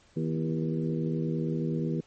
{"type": "harmonic tone with a mistuned harmonic", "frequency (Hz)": 79.9, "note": "D#2", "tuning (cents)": 47, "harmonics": [2, 3, 4, 5, 6], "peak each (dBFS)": [-29, -33, -35, -37, -39], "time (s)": [0.16, 2.01], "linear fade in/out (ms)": 10, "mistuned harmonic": 4, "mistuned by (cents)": 60, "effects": ["pink hiss -61 dBFS RMS until 2.06 s", "MP3 32 kbps"]}